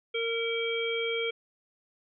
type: harmonic tone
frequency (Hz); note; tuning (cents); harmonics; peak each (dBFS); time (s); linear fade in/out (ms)
460; A#4; -23; 1 / 3 / 5 / 7; -30 / -41 / -33 / -35; 0.14-1.31; 10
effects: none